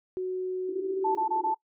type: tone with pitch glide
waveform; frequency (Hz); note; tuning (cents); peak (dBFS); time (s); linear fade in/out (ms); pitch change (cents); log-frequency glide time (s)
sine; 370 to 382.4; F#4 to G4; 0 to -43; -28; 0.17-1.15; 0; +57; 0.65-0.82
type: band-pass noise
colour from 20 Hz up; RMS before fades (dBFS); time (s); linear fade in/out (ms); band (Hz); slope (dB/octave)
pink; -38; 0.68-1.54; 10; 320 to 400; 96
type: tone bursts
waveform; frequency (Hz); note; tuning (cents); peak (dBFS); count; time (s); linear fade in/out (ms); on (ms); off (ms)
sine; 880; A5; 0; -24; 4; 1.04-1.546; 10; 110; 22
effects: noise-tail reverb RT60 0.1 s tail -20 dB re dry